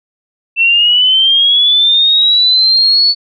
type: linear sweep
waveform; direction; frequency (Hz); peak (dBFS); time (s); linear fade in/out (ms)
sine; up; 2675 to 4459; -6; 0.56-3.15; 50
effects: none